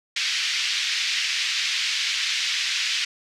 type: band-pass noise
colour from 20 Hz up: pink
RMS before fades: -25 dBFS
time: 0.16-3.05 s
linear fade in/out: 5 ms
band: 2100 to 5500 Hz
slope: 24 dB/octave
effects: none